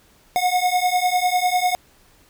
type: beating tone pair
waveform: square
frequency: 721 / 731 Hz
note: F#5 / F#5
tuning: -45 / -21 cents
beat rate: 10 Hz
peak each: -21 dBFS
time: 0.36-1.75 s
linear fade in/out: 0 ms
effects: pink hiss -55 dBFS RMS until 2.29 s